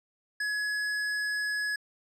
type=tone; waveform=square; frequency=1688 Hz; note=G#6; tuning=28 cents sharp; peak=-29 dBFS; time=0.4-1.76 s; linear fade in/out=5 ms; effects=low-pass 8000 Hz 12 dB/octave